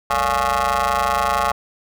20% pulse ring-modulated tone, 130.81 Hz, C3, in tune, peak -9 dBFS, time 0.1-1.52 s, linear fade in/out 5 ms, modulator 968 Hz, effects none

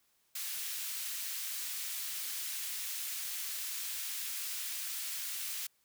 white high-pass noise, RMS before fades -39 dBFS, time 0.35-5.67 s, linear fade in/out 5 ms, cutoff 1900 Hz, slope 12 dB/octave, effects white hiss -73 dBFS RMS until 5.84 s

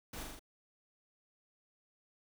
pink noise with echo, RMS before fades -45 dBFS, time 0.13-0.23 s, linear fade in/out 5 ms, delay 41 ms, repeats 4, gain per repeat -2 dB, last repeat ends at 0.394 s, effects none

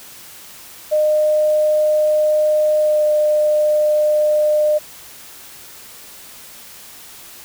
sine tone with pitch glide, 610 to 604.4 Hz, D#5 to D5, -34 to +50 cents, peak -12 dBFS, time 0.91-4.79 s, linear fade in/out 20 ms, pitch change -16 cents, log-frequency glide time 2.8-3.03 s, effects white hiss -39 dBFS RMS until 7.44 s

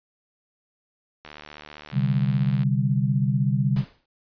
click train, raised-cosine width 0.3 ms, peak -24 dBFS, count 105, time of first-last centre 1.25-2.633 s, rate 75.2 Hz
sine chord, C suspended second, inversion none, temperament equal, 130.81 / 146.83 / 196 Hz, C3 / D3 / G3, 0 / 0 / 0 cents, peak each -22 / -24 / -25 dBFS, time 1.92-3.85 s, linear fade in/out 50 ms
pink noise with exponential decay, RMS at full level -35 dBFS, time 3.76-4.06 s, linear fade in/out 5 ms, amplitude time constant 65 ms
effects resampled to 11025 Hz

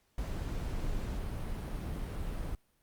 brown noise, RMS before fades -36 dBFS, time 0.18-2.55 s, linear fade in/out 2 ms, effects pink hiss -73 dBFS RMS until 2.82 s + Opus 48 kbps

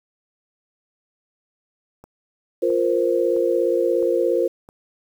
click train, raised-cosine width 1 ms, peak -29 dBFS, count 5, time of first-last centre 2.04-4.689 s, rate 1.51 Hz
sine chord, F suspended fourth, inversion none, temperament equal, 349.2 / 466.2 / 523.3 Hz, F4 / Bb4 / C5, 0 / 0 / 0 cents, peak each -21 dBFS, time 2.62-4.48 s, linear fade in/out 10 ms
effects 8-bit

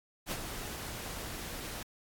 pink noise with ADSR envelope, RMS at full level -34 dBFS, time 0.26-1.83 s, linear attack 55 ms, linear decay 51 ms, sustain -7 dB, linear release 4 ms, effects AAC 64 kbps

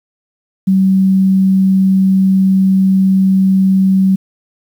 sine tone, 190.8 Hz, G3, 47 cents flat, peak -7 dBFS, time 0.67-4.16 s, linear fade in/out 10 ms, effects 7-bit

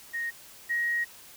sine tone pair in turn, 1864.7 / 1887.5 Hz, A#6 / A#6, 0 / +21 cents, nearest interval unison, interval 21 cents, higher second, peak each -29 / -25 dBFS, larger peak second, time 0.13-0.31 / 0.69-1.05 s, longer second, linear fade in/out 20 ms, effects white hiss -50 dBFS RMS until 1.36 s

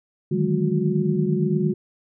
sine tone cluster, 150.6 / 159.5 / 188.9 / 210.4 / 364 Hz, D3 / D#3 / F#3 / G#3 / F#4, +44 / +43 / +36 / +23 / -28 cents, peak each -25 dBFS, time 0.31-1.74 s, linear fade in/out 10 ms, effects none

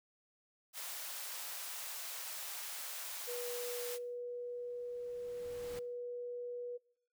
white high-pass noise, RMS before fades -44 dBFS, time 0.73-3.99 s, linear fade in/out 50 ms, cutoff 540 Hz, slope 24 dB/octave
sine tone, 486.2 Hz, B4, 27 cents flat, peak -40 dBFS, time 3.27-6.78 s, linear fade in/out 20 ms
pink noise with exponential growth, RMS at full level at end -49 dBFS, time 4.27-5.79 s, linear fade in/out 0 ms, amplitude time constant 330 ms
effects noise-tail reverb RT60 0.6 s tail -22 dB re dry

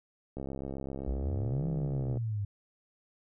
click train, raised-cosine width 2 ms, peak -25 dBFS, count 123, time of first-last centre 0.37-2.172 s, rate 67.7 Hz
sine exponential two-way sweep, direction up then down, 54.1 to 165.2 to 99 Hz, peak -30 dBFS, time 1.07-2.45 s, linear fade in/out 5 ms, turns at 1.67 s
effects none

